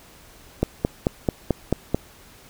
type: click train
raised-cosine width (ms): 2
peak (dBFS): -5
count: 7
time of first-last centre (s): 0.63-1.946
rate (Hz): 4.56
effects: pink hiss -49 dBFS RMS until 2.49 s